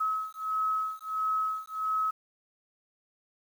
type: beating tone pair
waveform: sine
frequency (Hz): 1283 / 1284.5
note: E6 / E6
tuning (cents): -47 / -45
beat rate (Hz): 1.5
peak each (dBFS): -31 / -31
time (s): 0-2.11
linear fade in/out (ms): 10
effects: 9-bit